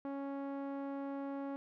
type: tone with low-pass filter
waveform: sawtooth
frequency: 277.2 Hz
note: C#4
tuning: in tune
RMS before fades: -41 dBFS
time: 0.05-1.56 s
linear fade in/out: 0 ms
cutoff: 1000 Hz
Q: 0.89
effects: none